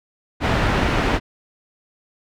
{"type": "low-pass noise", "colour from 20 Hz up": "pink", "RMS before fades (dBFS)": -19, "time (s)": [0.4, 1.2], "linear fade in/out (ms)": 50, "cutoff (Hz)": 2500, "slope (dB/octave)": 12, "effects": []}